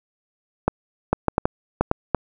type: clicks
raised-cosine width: 1 ms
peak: -3 dBFS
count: 8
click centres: 0.68 / 1.13 / 1.283 / 1.381 / 1.455 / 1.81 / 1.914 / 2.147 s
effects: none